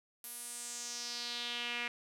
sawtooth tone with band-pass filter sweep, 240 Hz, B3, 49 cents flat, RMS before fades -41 dBFS, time 0.24-1.88 s, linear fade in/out 2 ms, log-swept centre 12000 to 2300 Hz, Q 3.1, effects none

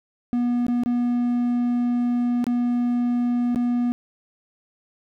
triangle tone with dropouts, 242.3 Hz, B3, 33 cents flat, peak -17 dBFS, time 0.33-3.92 s, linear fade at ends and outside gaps 0 ms, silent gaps 0.666-0.683 / 0.835-0.86 / 2.442-2.467 / 3.547-3.559 s, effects none

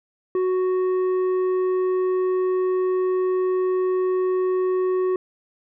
sine tone with tanh clipping, 370 Hz, F#4, in tune, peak -20 dBFS, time 0.35-5.16 s, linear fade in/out 2 ms, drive 7 dB, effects none

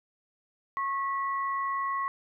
sine tone pair together, 1095 / 1951 Hz, C#6 / B6, -22 / -22 cents, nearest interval minor seventh, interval 1000 cents, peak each -28 / -37 dBFS, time 0.77-2.08 s, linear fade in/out 0 ms, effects none

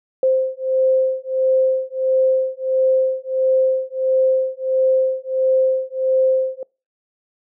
sine beating tone pair, 522 / 523.5 Hz, C5 / C5, -4 / +1 cents, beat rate 1.5 Hz, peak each -18 dBFS, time 0.23-6.63 s, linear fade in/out 2 ms, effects noise-tail reverb RT60 0.3 s tail -26 dB re dry

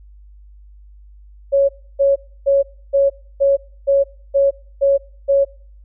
sine tone bursts, 554.4 Hz, C#5, in tune, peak -10 dBFS, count 9, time 1.52-5.45 s, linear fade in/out 20 ms, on 170 ms, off 300 ms, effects noise-tail reverb RT60 0.6 s tail -25 dB re dry + added 50 Hz sine -40 dBFS peak until 5.84 s

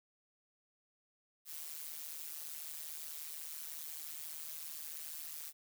blue noise with amplitude modulation, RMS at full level -42 dBFS, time 1.45-5.53 s, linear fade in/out 50 ms, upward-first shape sine, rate 154 Hz, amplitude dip 90%, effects none

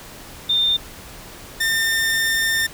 sine / sawtooth tone pair in turn, 3612 / 1806 Hz, A7 / A6, +45 / +45 cents, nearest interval octave, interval 1200 cents, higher first, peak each -15 / -14 dBFS, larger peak second, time 0.49-0.77 / 1.6-2.67 s, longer second, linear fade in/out 10 ms, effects pink hiss -39 dBFS RMS until 2.73 s

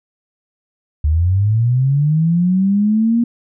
sine linear sweep, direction up, 72.1 to 238.2 Hz, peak -11 dBFS, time 1.04-3.24 s, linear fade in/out 5 ms, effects none

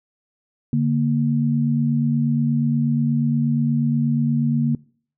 sine tone pair together, 144.73 / 233.1 Hz, D3 / A#3, -25 / 0 cents, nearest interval minor sixth, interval 825 cents, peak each -19 dBFS, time 0.73-4.75 s, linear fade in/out 2 ms, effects noise-tail reverb RT60 0.5 s tail -24 dB re dry

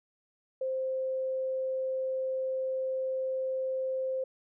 sine tone, 523.3 Hz, C5, in tune, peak -29 dBFS, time 0.61-4.24 s, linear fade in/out 5 ms, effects none

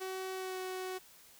sawtooth tone with pitch glide, 377 to 372.2 Hz, F#4 to F#4, +32 to +10 cents, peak -34 dBFS, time 0-0.99 s, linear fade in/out 20 ms, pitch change -22 cents, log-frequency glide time 0.34-0.58 s, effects white hiss -59 dBFS RMS until 1.39 s

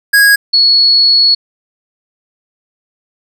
square / sine tone pair in turn, 1649 / 4372 Hz, G#6 / C#8, -13 / -25 cents, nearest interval octave + perfect fourth, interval 1688 cents, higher second, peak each -5 dBFS, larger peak neither, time 0.13-0.36 / 0.53-1.35 s, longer second, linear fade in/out 10 ms, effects none

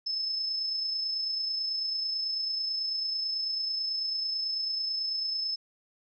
sine tone with amplitude modulation, 5230 Hz, E8, 15 cents flat, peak -27 dBFS, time 0.06-5.56 s, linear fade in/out 10 ms, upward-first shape sine, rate 29.1 Hz, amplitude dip 35%, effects none

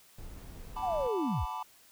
brown noise, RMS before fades -45 dBFS, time 0.18-1.08 s, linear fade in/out 5 ms
triangle chord, B minor seventh, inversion second, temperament equal, 740 / 880 / 987.8 / 1174.7 Hz, F#5 / A5 / B5 / D6, 0 / 0 / 0 / 0 cents, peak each -43 / -37 / -37 / -41 dBFS, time 0.76-1.63 s, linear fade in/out 5 ms
sine linear sweep, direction down, 784 to 31.8 Hz, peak -29 dBFS, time 0.82-1.46 s, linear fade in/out 20 ms
effects white hiss -60 dBFS RMS until 1.91 s

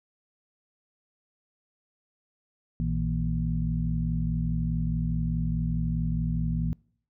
harmonic tone with a mistuned harmonic, 58.4 Hz, A#1, 4 cents sharp, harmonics 1 / 2 / 3 / 4, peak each -30 / -33 / -28 / -34 dBFS, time 2.8-6.73 s, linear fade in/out 0 ms, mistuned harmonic 3, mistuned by -140 cents, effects noise-tail reverb RT60 0.6 s tail -25 dB re dry

